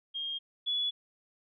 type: tone pair in turn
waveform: sine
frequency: 3227 / 3409 Hz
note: G7 / G#7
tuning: +50 / +45 cents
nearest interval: minor second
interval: 95 cents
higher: second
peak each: -33 / -28 dBFS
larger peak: second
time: 0.14-0.39 / 0.66-0.91 s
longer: neither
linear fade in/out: 20 ms
effects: none